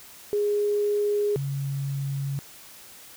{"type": "tone pair in turn", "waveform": "sine", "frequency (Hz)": [413.5, 138.55], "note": ["G#4", "C#3"], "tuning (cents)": [-8, -1], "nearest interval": "octave + perfect fifth", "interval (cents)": 1893, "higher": "first", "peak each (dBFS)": [-21, -26], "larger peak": "first", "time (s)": [[0.33, 1.36], [1.36, 2.39]], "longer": "neither", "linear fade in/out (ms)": 0, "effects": ["white hiss -47 dBFS RMS until 3.16 s"]}